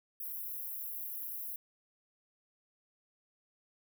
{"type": "high-pass noise", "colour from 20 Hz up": "white", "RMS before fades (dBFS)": -41, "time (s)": [0.2, 1.56], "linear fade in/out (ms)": 2, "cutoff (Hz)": 11000, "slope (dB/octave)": 96, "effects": []}